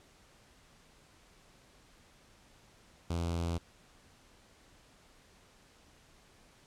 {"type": "tone with notch filter", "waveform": "sawtooth", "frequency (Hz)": 84.7, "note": "E2", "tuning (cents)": 48, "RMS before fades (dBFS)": -34, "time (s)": [3.1, 3.58], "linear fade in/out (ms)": 5, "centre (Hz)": 1800, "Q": 1.6, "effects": ["pink hiss -62 dBFS RMS until 6.66 s", "low-pass 9000 Hz 12 dB/octave"]}